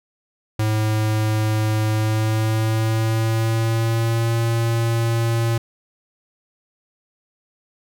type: tone with pitch glide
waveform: square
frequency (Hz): 108.3 to 115.4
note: A2 to A#2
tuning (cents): -27 to -17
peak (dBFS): -18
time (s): 0.59-5.58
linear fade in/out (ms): 5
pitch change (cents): +110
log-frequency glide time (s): 1.91-4.34
effects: none